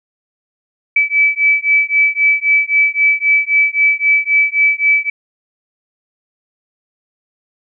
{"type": "beating tone pair", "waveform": "sine", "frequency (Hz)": [2300, 2303.8], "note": ["D7", "D7"], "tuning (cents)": [-37, -34], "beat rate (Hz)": 3.8, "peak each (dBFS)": -13, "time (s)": [0.96, 5.1], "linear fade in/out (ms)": 5, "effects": []}